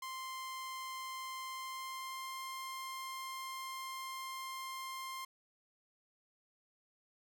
sawtooth tone with pitch glide, 1046.5 to 1055 Hz, C6 to C6, 0 to +14 cents, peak -38 dBFS, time 0.02-5.25 s, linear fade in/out 5 ms, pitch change +14 cents, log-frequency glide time 1.46-2.41 s, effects none

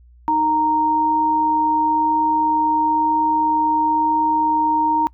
sine tone pair together, 310 / 929 Hz, D#4 / A#5, -6 / -6 cents, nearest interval octave + perfect fifth, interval 1900 cents, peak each -23 / -15 dBFS, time 0.28-5.07 s, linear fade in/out 0 ms, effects noise-tail reverb RT60 0.1 s tail -25 dB re dry + added 60 Hz sine -45 dBFS peak until 5.13 s

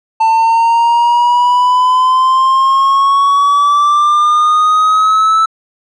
triangle exponential sweep, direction up, 890 to 1318.5 Hz, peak -5 dBFS, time 0.2-5.46 s, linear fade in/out 10 ms, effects resampled to 22050 Hz

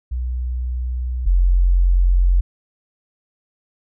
sine tone pair in turn, 61.74 / 44.63 Hz, B1 / F1, 0 / +38 cents, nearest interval tritone, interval 562 cents, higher first, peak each -20 / -11 dBFS, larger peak second, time 0.11-1.26 / 1.26-2.41 s, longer neither, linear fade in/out 10 ms, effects none

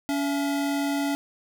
square tone pair together, 282.7 / 672.4 Hz, C#4 / E5, +34 / +34 cents, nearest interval octave + minor third, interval 1500 cents, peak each -25 / -34 dBFS, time 0.09-1.15 s, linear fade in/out 0 ms, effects none

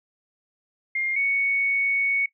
sine tone pair in turn, 2120 / 2223 Hz, C7 / C#7, +22 / +4 cents, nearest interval minor second, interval 82 cents, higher second, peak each -23 / -20 dBFS, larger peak second, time 0.95-1.16 / 1.16-2.26 s, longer second, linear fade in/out 5 ms, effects noise-tail reverb RT60 0.1 s tail -19 dB re dry

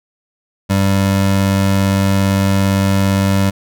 square tone pair together, 97.6 / 195.2 Hz, G2 / G3, -7 / -7 cents, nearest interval octave, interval 1200 cents, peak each -15 dBFS, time 0.69-3.51 s, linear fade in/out 20 ms, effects none

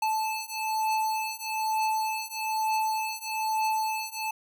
square beating tone pair, 873 / 874.1 Hz, A5 / A5, -14 / -12 cents, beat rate 1.1 Hz, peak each -31 / -30 dBFS, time 0.02-4.31 s, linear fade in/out 5 ms, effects none

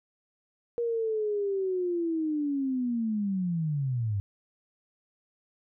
sine linear sweep, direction down, 476 to 96.5 Hz, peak -26 dBFS, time 0.78-4.2 s, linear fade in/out 0 ms, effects none

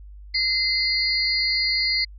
sine tone cluster, 2069 / 4281 / 4726 Hz, C7 / C8 / D8, -20 / +39 / +10 cents, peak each -24 dBFS, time 0.34-2.05 s, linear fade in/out 10 ms, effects added 50 Hz sine -39 dBFS peak until 2.18 s

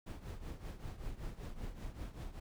brown noise with tremolo, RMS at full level -41 dBFS, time 0.06-2.4 s, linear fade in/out 10 ms, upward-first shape triangle, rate 5.2 Hz, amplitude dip 80%, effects none

